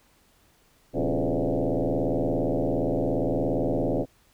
sine tone with frequency modulation, 126.3 Hz, B2, 39 cents sharp, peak -22 dBFS, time 0.93-4.06 s, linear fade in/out 50 ms, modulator 77.3 Hz, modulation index 6.8, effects pink hiss -62 dBFS RMS until 4.33 s

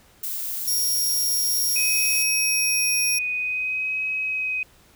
violet noise, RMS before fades -29 dBFS, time 0.23-2.23 s, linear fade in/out 5 ms
20% pulse tone, 5600 Hz, F8, 4 cents sharp, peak -16 dBFS, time 0.67-3.19 s, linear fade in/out 10 ms
sine tone with vibrato, 2514 Hz, D#7, 17 cents sharp, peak -23 dBFS, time 1.76-4.63 s, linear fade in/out 2 ms, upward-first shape sine, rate 0.53 Hz, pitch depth 20 cents each way
effects pink hiss -55 dBFS RMS until 4.95 s

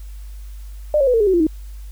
sine tone with pitch steps, 600 / 547 / 498.7 / 454.7 / 414.6 / 378 / 344.6 / 314.2 Hz, D5 / C#5 / B4 / A#4 / G#4 / F#4 / F4 / D#4, +37 / -23 / +17 / -43 / -3 / +37 / -23 / +17 cents, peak -12 dBFS, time 0.94-1.468 s, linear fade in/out 2 ms, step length 66 ms, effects added 50 Hz sine -31 dBFS peak until 1.91 s + white hiss -52 dBFS RMS until 1.91 s

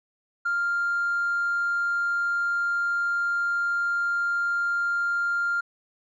sine tone with hard clipping, 1396.9 Hz, F6, in tune, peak -23 dBFS, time 0.45-5.61 s, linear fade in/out 10 ms, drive 1 dB, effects resampled to 16000 Hz

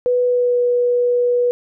sine tone with pitch glide, 493.8 to 487.6 Hz, B4 to B4, 0 to -22 cents, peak -13 dBFS, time 0.06-1.51 s, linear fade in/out 0 ms, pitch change -22 cents, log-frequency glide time 0.24-0.6 s, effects none

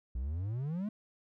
triangle exponential sweep, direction up, 57.4 to 220 Hz, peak -31 dBFS, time 0.15-0.89 s, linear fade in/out 5 ms, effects none

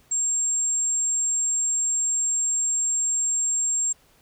sine tone, 7459 Hz, A#8, in tune, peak -20 dBFS, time 0.11-3.93 s, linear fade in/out 10 ms, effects tanh soft clip ceiling -16 dBFS + pink hiss -59 dBFS RMS until 4.21 s

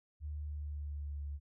sine tone with pitch glide, 74.6 to 71.98 Hz, D2 to D2, +28 to -34 cents, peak -38 dBFS, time 0.2-1.4 s, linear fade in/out 50 ms, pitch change -62 cents, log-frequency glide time 0.37-1.24 s, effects none

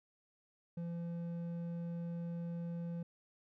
sine tone with hard clipping, 170.3 Hz, F3, 43 cents flat, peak -40 dBFS, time 0.77-3.03 s, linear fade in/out 5 ms, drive 6 dB, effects none

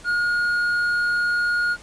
triangle tone with hard clipping, 1434 Hz, F6, 45 cents sharp, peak -20 dBFS, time 0.04-1.77 s, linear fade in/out 50 ms, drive 7 dB, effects pink hiss -45 dBFS RMS until 1.82 s + resampled to 22050 Hz

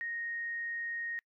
sine tone, 1864.7 Hz, A#6, in tune, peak -35 dBFS, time 0.01-1.19 s, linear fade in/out 0 ms, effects noise-tail reverb RT60 0.1 s tail -26 dB re dry

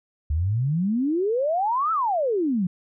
sine exponential two-way sweep, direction up then down, 70.8 to 1349 to 170.4 Hz, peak -20 dBFS, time 0.3-2.67 s, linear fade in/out 5 ms, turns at 1.92 s, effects none

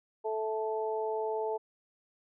harmonic tone, 218.7 Hz, A3, 10 cents flat, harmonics 2 / 3 / 4, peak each -32 / -38 / -36 dBFS, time 0.24-1.58 s, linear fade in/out 20 ms, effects none

